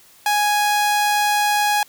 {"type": "tone", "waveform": "sawtooth", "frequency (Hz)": 830.6, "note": "G#5", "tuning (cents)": 0, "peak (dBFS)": -12, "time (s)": [0.26, 1.83], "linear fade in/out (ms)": 2, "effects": ["white hiss -50 dBFS RMS until 1.88 s"]}